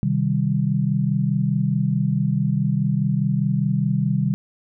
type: chord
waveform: sine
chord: C minor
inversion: none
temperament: equal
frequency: 130.81 / 155.56 / 196 Hz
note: C3 / Eb3 / G3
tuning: 0 / 0 / 0 cents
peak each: -22 dBFS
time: 0.03-4.34 s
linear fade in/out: 0 ms
effects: none